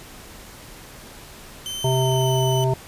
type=tone with pitch glide; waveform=sawtooth; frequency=3080 to 3010 Hz; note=G7 to F#7; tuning=-31 to +29 cents; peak=-25 dBFS; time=1.66-2.64 s; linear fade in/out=0 ms; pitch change=-40 cents; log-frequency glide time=1.87-2.42 s
type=harmonic tone; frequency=130.2 Hz; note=C3; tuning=8 cents flat; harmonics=1 / 3 / 5 / 7; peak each=-19 / -24 / -26 / -27 dBFS; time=1.84-2.74 s; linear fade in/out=5 ms
effects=pink hiss -42 dBFS RMS until 2.87 s + resampled to 32000 Hz